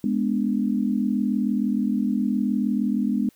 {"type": "chord", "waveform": "sine", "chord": "G# diminished", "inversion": "none", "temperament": "equal", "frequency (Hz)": [207.7, 246.9, 293.7], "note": ["G#3", "B3", "D4"], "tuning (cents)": [0, 0, 0], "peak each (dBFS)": [-23, -24, -28], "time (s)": [0.04, 3.29], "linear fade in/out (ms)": 2, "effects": ["white hiss -60 dBFS RMS until 3.35 s"]}